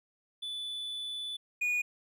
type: tone pair in turn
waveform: triangle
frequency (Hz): 3479 / 2455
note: A7 / D#7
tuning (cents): -20 / -24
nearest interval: tritone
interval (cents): 604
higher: first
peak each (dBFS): -34 / -26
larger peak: second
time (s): 0.42-1.37 / 1.61-1.82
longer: first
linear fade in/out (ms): 10
effects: none